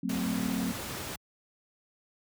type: chord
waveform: sine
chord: F# diminished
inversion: none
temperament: equal with one note detuned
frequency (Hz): 185 / 224.5 / 261.6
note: F#3 / A3 / C4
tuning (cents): 0 / +35 / 0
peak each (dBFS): -33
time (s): 0.03-0.72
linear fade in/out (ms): 5
type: noise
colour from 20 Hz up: pink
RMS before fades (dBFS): -37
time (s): 0.09-1.16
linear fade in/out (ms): 5
effects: high-pass 80 Hz 12 dB/octave